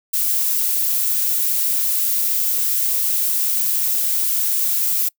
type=noise; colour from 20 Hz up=violet; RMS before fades=-19 dBFS; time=0.13-5.09 s; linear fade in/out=10 ms; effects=noise-tail reverb RT60 0.1 s tail -25 dB re dry